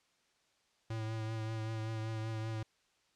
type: tone with vibrato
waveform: square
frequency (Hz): 110.8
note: A2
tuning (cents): +13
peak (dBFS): -37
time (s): 0.9-2.63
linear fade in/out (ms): 5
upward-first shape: triangle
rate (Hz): 5.2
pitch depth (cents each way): 29
effects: white hiss -73 dBFS RMS until 3.15 s + low-pass 6000 Hz 12 dB/octave